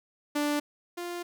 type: tone pair in turn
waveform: sawtooth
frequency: 293.7 / 349.3 Hz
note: D4 / F4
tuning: 0 / 0 cents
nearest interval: minor third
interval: 300 cents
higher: second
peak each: -22 / -30 dBFS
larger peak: first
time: 0.35-0.6 / 0.97-1.23 s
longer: second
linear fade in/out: 10 ms
effects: none